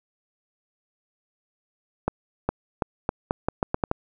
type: accelerating click train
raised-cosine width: 1 ms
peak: -8 dBFS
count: 10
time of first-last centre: 2.08-3.914 s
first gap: 410 ms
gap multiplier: 0.81
effects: none